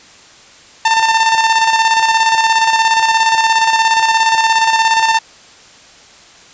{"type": "tone with tremolo", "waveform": "sawtooth", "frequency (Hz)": 897, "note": "A5", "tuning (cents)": 33, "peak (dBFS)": -4, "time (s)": [0.85, 5.19], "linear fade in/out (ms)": 5, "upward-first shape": "square", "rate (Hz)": 17, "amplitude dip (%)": 45, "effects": ["white hiss -41 dBFS RMS until 6.53 s", "resampled to 16000 Hz"]}